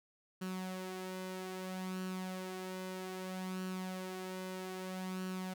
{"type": "tone with flanger", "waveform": "sawtooth", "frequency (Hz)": 186, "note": "F#3", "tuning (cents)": 9, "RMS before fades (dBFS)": -42, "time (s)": [0.41, 5.54], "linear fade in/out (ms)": 10, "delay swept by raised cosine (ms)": [0.69, 3.39], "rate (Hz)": 0.62, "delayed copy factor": 0.5, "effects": []}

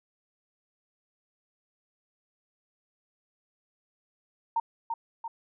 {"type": "tone with echo", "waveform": "sine", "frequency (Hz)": 917, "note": "A#5", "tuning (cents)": -29, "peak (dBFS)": -23, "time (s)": [4.56, 4.6], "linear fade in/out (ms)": 5, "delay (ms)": 340, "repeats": 2, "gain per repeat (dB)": -5, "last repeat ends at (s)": 5.28, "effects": []}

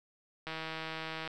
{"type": "click train", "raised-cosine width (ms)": 0.3, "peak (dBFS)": -23, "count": 130, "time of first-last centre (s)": [0.47, 1.276], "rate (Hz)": 160, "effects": []}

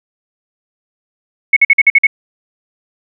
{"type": "tone bursts", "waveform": "sine", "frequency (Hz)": 2200, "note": "C#7", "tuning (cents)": -14, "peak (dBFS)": -3, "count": 7, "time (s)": [1.53, 2.069], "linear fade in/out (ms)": 5, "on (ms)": 35, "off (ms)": 49, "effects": []}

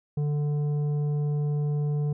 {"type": "tone with tanh clipping", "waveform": "sine", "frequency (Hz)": 147.3, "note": "D3", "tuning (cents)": 6, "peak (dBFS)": -25, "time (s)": [0.17, 2.13], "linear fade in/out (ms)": 5, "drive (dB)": 8, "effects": []}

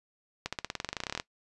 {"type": "accelerating click train", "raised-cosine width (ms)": 0.2, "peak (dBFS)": -15, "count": 19, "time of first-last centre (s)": [0.46, 1.199], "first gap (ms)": 66, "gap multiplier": 0.94, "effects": ["noise-tail reverb RT60 0.1 s tail -19 dB re dry", "resampled to 24000 Hz"]}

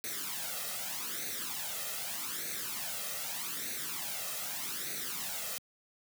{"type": "noise with flanger", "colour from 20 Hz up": "white", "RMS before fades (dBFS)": -38, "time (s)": [0.04, 5.58], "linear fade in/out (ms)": 0, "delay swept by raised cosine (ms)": [0.48, 1.58], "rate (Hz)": 0.82, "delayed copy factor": 0.7, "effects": ["high-pass 150 Hz 12 dB/octave"]}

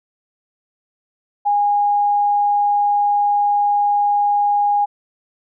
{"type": "tone", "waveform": "sine", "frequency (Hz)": 820, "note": "G#5", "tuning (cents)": -22, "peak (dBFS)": -13, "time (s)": [1.45, 4.86], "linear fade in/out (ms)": 20, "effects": []}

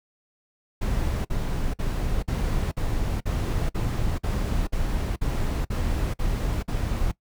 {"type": "noise bursts", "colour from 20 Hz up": "brown", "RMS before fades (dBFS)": -25, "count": 13, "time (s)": [0.81, 7.118], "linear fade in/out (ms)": 10, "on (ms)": 440, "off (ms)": 49, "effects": ["noise-tail reverb RT60 0.1 s tail -20 dB re dry"]}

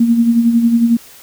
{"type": "tone with tremolo", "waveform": "sine", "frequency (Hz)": 233.1, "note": "A#3", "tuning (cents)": 0, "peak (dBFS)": -6, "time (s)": [0, 0.97], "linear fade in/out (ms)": 5, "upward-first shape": "sine", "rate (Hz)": 11, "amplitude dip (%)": 55, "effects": ["white hiss -40 dBFS RMS until 1.22 s"]}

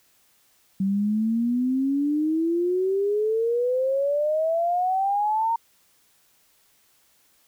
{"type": "exponential sweep", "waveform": "sine", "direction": "up", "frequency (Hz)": [190.7, 929], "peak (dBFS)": -20, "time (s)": [0.8, 5.56], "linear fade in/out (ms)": 5, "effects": ["white hiss -62 dBFS RMS until 7.47 s"]}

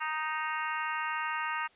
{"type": "harmonic tone with a mistuned harmonic", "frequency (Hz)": 311.1, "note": "D#4", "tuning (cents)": 0, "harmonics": [3, 4, 5, 6, 7, 8, 9], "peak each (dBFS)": [-36, -36, -38, -39, -42, -47, -42], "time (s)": [0, 1.68], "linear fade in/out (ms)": 20, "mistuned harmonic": 9, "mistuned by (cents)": -21, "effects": ["white hiss -62 dBFS RMS until 1.75 s", "resampled to 8000 Hz"]}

